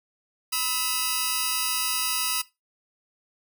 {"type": "tone cluster", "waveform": "10% pulse", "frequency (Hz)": [999, 1288, 2805, 4844], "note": ["B5", "E6", "F7", "D#8"], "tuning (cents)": [20, -41, 7, -47], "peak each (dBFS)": [-26, -23, -23, -20], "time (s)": [0.52, 2.42], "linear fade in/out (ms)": 10, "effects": ["noise-tail reverb RT60 0.2 s tail -17 dB re dry"]}